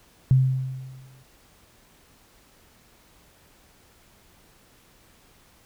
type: tone with exponential decay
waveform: sine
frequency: 130.81 Hz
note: C3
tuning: in tune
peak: -12 dBFS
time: 0.31-1.23 s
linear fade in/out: 0 ms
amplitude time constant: 200 ms
effects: pink hiss -57 dBFS RMS until 5.65 s